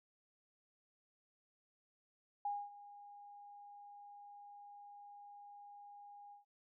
sine tone with ADSR envelope, 816 Hz, G#5, 31 cents flat, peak -35 dBFS, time 2.45-6.45 s, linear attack 4 ms, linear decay 240 ms, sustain -18 dB, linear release 130 ms, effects none

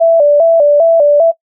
sine tone with vibrato, 622.3 Hz, D#5, in tune, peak -4 dBFS, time 0-1.32 s, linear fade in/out 20 ms, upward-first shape square, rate 2.5 Hz, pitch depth 110 cents each way, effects noise-tail reverb RT60 0.1 s tail -22 dB re dry

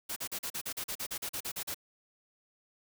white noise bursts, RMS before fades -37 dBFS, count 15, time 0.09-1.745 s, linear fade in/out 10 ms, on 73 ms, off 40 ms, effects none

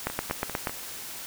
two click trains, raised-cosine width 0.5 ms, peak -19 / -11 dBFS, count 4 / 6, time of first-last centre 0.1-0.695 / 0.07-0.672 s, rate 5.04 / 8.31 Hz, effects white hiss -39 dBFS RMS until 1.26 s

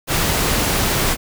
pink noise, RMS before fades -18 dBFS, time 0.07-1.17 s, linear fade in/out 50 ms, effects none

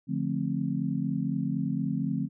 sine chord, D minor seventh, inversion none, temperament just, 146.83 / 176.2 / 220.2 / 264.3 Hz, D3 / F3 / A3 / C4, 0 / +16 / +2 / +18 cents, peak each -32 dBFS, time 0.07-2.29 s, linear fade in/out 50 ms, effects none

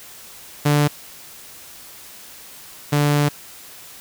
sawtooth tone pair in turn, 146.83 / 146.18 Hz, D3 / D3, 0 / -8 cents, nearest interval unison, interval 8 cents, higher first, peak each -10 / -11 dBFS, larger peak first, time 0.65-0.88 / 2.92-3.29 s, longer second, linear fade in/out 10 ms, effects white hiss -41 dBFS RMS until 4 s

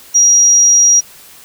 sine tone, 5730 Hz, F8, 44 cents sharp, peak -5 dBFS, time 0.14-1.01 s, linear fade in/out 20 ms, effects white hiss -39 dBFS RMS until 1.44 s

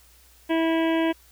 harmonic tone, 326.5 Hz, E4, 17 cents flat, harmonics 1 / 2 / 3 / 5 / 6 / 7 / 8 / 9 / 10, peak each -21 / -27 / -31 / -35 / -37 / -38 / -39 / -40 / -41 dBFS, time 0.49-1.13 s, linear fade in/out 20 ms, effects added 60 Hz sine -56 dBFS peak until 1.31 s + white hiss -56 dBFS RMS until 1.31 s

